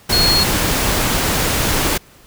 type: tone in noise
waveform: sine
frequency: 4306 Hz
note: C8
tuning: 49 cents sharp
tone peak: -13 dBFS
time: 0.12-0.44 s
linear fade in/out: 10 ms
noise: pink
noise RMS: -17 dBFS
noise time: 0.09-1.98 s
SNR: +1 dB
effects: pink hiss -47 dBFS RMS until 2.26 s